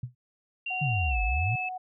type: tone with exponential decay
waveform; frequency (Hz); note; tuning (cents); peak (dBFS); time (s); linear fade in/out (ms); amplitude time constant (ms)
sine; 123.47; B2; 0; -27; 0.03-0.15; 5; 24
type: tone with pitch glide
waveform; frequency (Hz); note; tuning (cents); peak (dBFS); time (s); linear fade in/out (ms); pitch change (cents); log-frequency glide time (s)
sine; 2764 to 2609; F7 to E7; -19 to -18; -30; 0.66-1.69; 5; -99; 1.09-1.16
type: tone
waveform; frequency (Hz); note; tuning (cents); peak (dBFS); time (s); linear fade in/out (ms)
sine; 740; F#5; 0; -33; 0.7-1.78; 10
type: exponential two-way sweep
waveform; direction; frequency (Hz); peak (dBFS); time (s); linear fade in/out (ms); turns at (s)
sine; down then up; 156 to 48.53 to 129.1; -25; 0.81-1.56; 10; 1.23
effects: none